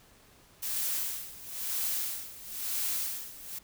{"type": "noise with tremolo", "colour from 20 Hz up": "blue", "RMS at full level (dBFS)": -31, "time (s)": [0.62, 3.59], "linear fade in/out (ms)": 10, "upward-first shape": "sine", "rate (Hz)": 1, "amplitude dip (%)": 85, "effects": ["pink hiss -59 dBFS RMS until 3.63 s"]}